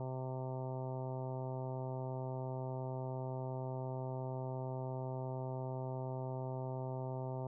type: harmonic tone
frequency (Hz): 129.8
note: C3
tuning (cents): -13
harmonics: 1 / 2 / 3 / 4 / 5 / 6 / 7 / 8 / 9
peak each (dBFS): -40 / -50 / -47 / -49 / -47 / -53 / -50 / -63 / -62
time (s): 0-7.47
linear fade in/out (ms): 2
effects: none